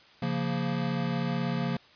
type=chord; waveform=square; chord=Bb minor; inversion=first; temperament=equal; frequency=138.59 / 174.61 / 233.1 Hz; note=Db3 / F3 / Bb3; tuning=0 / 0 / 0 cents; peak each=-33 / -32 / -33 dBFS; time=0.22-1.77 s; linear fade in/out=5 ms; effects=white hiss -56 dBFS RMS until 1.95 s + resampled to 11025 Hz